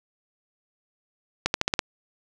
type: accelerating click train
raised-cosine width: 0.2 ms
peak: -4 dBFS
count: 6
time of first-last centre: 1.46-1.792 s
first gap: 81 ms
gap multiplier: 0.9
effects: none